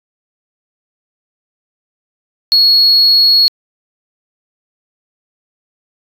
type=tone; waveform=sine; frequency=4334 Hz; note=C#8; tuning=40 cents flat; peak=-4 dBFS; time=2.52-3.48 s; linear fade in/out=0 ms; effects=tanh soft clip ceiling -3 dBFS